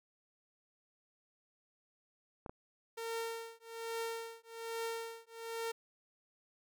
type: clicks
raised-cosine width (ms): 1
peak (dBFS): -30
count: 2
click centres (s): 2.462 / 2.495
type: tone with tremolo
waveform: sawtooth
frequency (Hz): 457.1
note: A#4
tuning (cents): -34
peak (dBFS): -32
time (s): 2.97-5.72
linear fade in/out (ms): 10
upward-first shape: triangle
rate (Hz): 1.2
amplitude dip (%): 100
effects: none